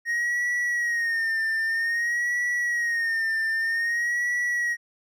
triangle tone with vibrato, 1864.7 Hz, A#6, in tune, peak -21 dBFS, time 0.05-4.77 s, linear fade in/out 50 ms, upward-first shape sine, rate 0.52 Hz, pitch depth 70 cents each way, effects none

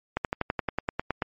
slowing click train, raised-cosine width 0.5 ms, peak -11 dBFS, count 12, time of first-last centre 0.17-1.222 s, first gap 78 ms, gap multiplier 1.04, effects MP3 32 kbps

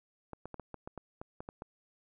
clicks, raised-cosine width 1 ms, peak -28 dBFS, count 11, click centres 0.333 / 0.456 / 0.543 / 0.597 / 0.743 / 0.875 / 0.977 / 1.215 / 1.405 / 1.489 / 1.621 s, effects none

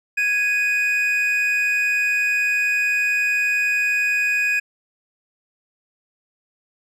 triangle tone pair together, 1660.1 / 2489 Hz, G#6 / D#7, -1 / 0 cents, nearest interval perfect fifth, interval 701 cents, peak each -21 / -17 dBFS, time 0.17-4.6 s, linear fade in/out 10 ms, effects none

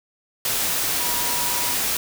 sine tone in noise, 965 Hz, B5, 40 cents flat, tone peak -31 dBFS, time 1-1.74 s, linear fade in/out 2 ms, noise white, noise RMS -23 dBFS, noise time 0.45-1.97 s, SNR -11 dB, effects none

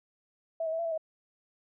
sine tone with pitch steps, 656 / 637 / 653 / 675 / 659 / 636 Hz, E5 / D#5 / E5 / E5 / E5 / D#5, -9 / +41 / -17 / +41 / -1 / +38 cents, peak -29 dBFS, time 0.6-0.978 s, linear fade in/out 5 ms, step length 63 ms, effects none

